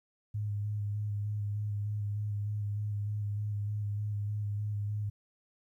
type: tone with vibrato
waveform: sine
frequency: 103.83 Hz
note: G#2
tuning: in tune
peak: -31 dBFS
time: 0.34-5.1 s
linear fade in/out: 10 ms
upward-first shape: square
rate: 3.3 Hz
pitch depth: 18 cents each way
effects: 12-bit